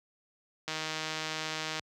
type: click train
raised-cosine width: 0.2 ms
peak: -17 dBFS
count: 176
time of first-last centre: 0.68-1.795 s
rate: 157 Hz
effects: high-pass 80 Hz 12 dB/octave